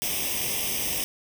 white noise with comb filter, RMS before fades -28 dBFS, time 0.02-1.04 s, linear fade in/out 0 ms, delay 0.35 ms, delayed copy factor +0.85, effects none

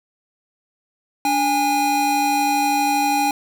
square tone pair together, 290 / 817.6 Hz, D4 / G#5, -22 / -27 cents, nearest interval octave + tritone, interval 1795 cents, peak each -24 / -18 dBFS, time 1.25-3.31 s, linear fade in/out 2 ms, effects none

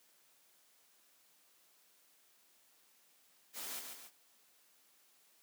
white noise with echo, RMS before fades -44 dBFS, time 3.53-3.83 s, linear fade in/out 50 ms, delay 140 ms, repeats 2, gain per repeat -5 dB, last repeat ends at 4.11 s, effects white hiss -69 dBFS RMS until 5.42 s + high-pass 200 Hz 12 dB/octave

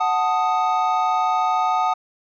triangle chord, D# diminished, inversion first, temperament equal, 740 / 880 / 1244.5 Hz, F#5 / A5 / D#6, 0 / 0 / 0 cents, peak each -19 / -21 / -20 dBFS, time 0-1.94 s, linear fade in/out 10 ms, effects resampled to 16000 Hz

